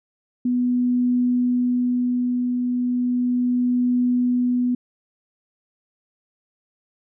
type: tone with tremolo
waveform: sine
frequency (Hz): 246.9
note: B3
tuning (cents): 0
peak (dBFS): -16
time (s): 0.45-4.75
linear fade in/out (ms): 5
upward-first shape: triangle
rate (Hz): 0.35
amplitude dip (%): 35
effects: none